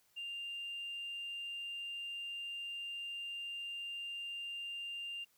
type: tone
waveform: sine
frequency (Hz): 2794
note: F7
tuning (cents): 0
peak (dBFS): -39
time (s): 0.16-5.25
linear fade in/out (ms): 20
effects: tanh soft clip ceiling -37 dBFS + white hiss -72 dBFS RMS until 5.37 s